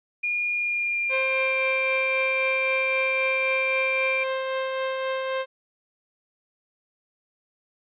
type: tone with pitch glide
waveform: sine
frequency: 2427 to 2363 Hz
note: D#7 to D7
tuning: -44 to +10 cents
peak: -23 dBFS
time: 0.23-4.24 s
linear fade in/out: 10 ms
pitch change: -46 cents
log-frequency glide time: 0.52-1.64 s
type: tone with tremolo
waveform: sawtooth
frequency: 527 Hz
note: C5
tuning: 12 cents sharp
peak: -20 dBFS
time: 1.09-5.46 s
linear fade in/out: 50 ms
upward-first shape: triangle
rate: 3.8 Hz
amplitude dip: 30%
effects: resampled to 8000 Hz